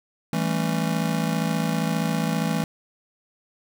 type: chord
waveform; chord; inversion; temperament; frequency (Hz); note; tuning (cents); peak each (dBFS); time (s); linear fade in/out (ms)
square; A dominant seventh; second; just; 165 / 198 / 220 / 275; E3 / G3 / A3 / C#4; +2 / +18 / 0 / -14; -26 / -31 / -28 / -32; 0.33-2.64; 2
effects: none